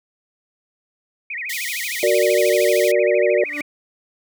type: tone with vibrato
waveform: sine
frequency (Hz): 2166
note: C#7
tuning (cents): -41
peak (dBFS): -25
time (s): 1.3-3.62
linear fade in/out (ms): 5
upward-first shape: sine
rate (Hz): 13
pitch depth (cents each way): 270
type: high-pass noise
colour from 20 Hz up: pink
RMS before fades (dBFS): -29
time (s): 1.49-2.92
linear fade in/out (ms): 10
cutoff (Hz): 2900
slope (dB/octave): 96
type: chord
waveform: sine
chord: Gb augmented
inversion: none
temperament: equal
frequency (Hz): 370 / 466.2 / 587.3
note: Gb4 / Bb4 / D5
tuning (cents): 0 / 0 / 0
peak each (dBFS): -19 / -19 / -17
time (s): 2.03-3.44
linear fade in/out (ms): 2
type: tone with exponential growth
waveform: 35% pulse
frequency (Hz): 293.7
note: D4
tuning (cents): 0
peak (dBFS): -22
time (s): 3.38-3.61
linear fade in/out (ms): 2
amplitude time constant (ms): 49
effects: none